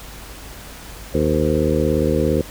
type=harmonic tone with a mistuned harmonic; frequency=77.3 Hz; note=D#2; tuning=11 cents flat; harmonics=1 / 2 / 3 / 4 / 5 / 6 / 7; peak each=-23 / -23 / -23 / -23 / -23 / -23 / -23 dBFS; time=1.14-2.42 s; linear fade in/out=5 ms; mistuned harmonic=7; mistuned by=-64 cents; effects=added 50 Hz sine -39 dBFS peak until 2.5 s + pink hiss -38 dBFS RMS until 2.5 s